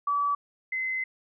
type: tone pair in turn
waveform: sine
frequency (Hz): 1148 / 2051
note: D6 / C7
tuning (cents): -40 / -35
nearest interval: minor seventh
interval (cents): 1005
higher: second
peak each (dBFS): -23 / -27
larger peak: first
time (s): 0.07-0.35 / 0.72-1.04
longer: second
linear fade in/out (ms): 5
effects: none